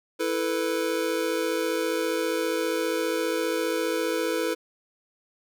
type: chord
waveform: square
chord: E suspended fourth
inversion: none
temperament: just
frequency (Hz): 329.6 / 439.5 / 494.4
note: E4 / A4 / B4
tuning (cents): 0 / -2 / +2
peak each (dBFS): -30 / -30 / -29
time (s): 0.19-4.55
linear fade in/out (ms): 20
effects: none